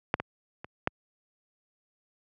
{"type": "clicks", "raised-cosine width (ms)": 0.5, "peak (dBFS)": [-7, -16, -24, -9], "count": 4, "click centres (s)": [0.141, 0.2, 0.645, 0.874], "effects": ["high-pass 80 Hz 12 dB/octave"]}